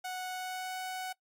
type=tone with pitch glide; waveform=sawtooth; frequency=738 to 744.4 Hz; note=F#5 to F#5; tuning=-5 to +10 cents; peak=-32 dBFS; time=0.04-1.13 s; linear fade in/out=10 ms; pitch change=+15 cents; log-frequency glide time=0.3-0.8 s; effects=noise-tail reverb RT60 0.1 s tail -21 dB re dry + MP3 64 kbps